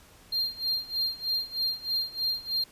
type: tone with tremolo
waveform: triangle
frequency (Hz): 4194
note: C8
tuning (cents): +3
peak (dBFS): -23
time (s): 0.32-2.64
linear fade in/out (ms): 5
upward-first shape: sine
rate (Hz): 3.2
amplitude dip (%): 90
effects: pink hiss -55 dBFS RMS until 2.71 s + resampled to 32000 Hz